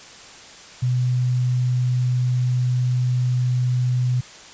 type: tone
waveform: sine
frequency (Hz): 125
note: B2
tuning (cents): +21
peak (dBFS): -17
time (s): 0.82-4.21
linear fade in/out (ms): 10
effects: white hiss -42 dBFS RMS until 4.53 s + resampled to 16000 Hz